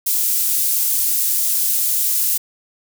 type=high-pass noise; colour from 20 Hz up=pink; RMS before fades=-18 dBFS; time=0.06-2.38 s; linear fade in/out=10 ms; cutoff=11000 Hz; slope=12 dB/octave; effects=none